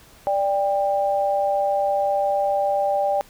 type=tone pair together; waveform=sine; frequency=587.3 / 794.8 Hz; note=D5 / G5; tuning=0 / +24 cents; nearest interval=perfect fourth; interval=524 cents; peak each=-21 dBFS; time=0.27-3.21 s; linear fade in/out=0 ms; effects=pink hiss -50 dBFS RMS until 3.29 s